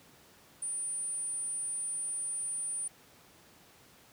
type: tone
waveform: sine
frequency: 9300 Hz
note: D9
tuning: 18 cents flat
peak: -33 dBFS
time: 0.62-2.88 s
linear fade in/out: 5 ms
effects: pink hiss -59 dBFS RMS until 4.12 s + high-pass 100 Hz 12 dB/octave